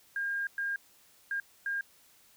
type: tone bursts at uneven times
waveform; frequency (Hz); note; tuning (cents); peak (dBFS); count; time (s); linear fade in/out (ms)
sine; 1612; G6; +48; -30; 4; 0.16-0.47 / 0.58-0.76 / 1.31-1.4 / 1.66-1.81; 2
effects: white hiss -62 dBFS RMS until 2.36 s